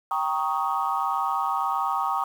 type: chord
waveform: sine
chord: Eb dominant seventh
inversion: first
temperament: equal with one note detuned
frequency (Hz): 784 / 932.3 / 1108.7 / 1250.3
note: G5 / Bb5 / Db6 / Eb6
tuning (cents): 0 / 0 / 0 / +8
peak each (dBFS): -28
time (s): 0.11-2.24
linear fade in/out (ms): 2
effects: tanh soft clip ceiling -13 dBFS + 8-bit